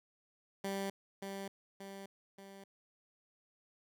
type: tone with echo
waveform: 15% pulse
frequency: 196 Hz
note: G3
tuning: in tune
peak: -30 dBFS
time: 0.64-0.9 s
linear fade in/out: 5 ms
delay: 580 ms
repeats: 3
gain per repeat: -5 dB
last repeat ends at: 2.64 s
effects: none